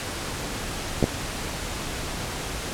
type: clicks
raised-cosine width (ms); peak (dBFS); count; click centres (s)
2; -6; 2; 1.027 / 1.041
effects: pink hiss -31 dBFS RMS until 2.73 s + low-pass 10000 Hz 12 dB/octave